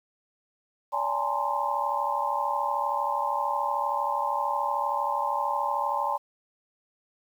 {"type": "tone cluster", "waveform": "sine", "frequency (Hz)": [575, 808, 847, 920, 1042], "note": ["D5", "G#5", "G#5", "A#5", "C6"], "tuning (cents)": [-37, -48, 34, -23, -7], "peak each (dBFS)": [-34, -35, -30, -30, -30], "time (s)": [0.92, 6.18], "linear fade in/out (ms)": 20, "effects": ["9-bit"]}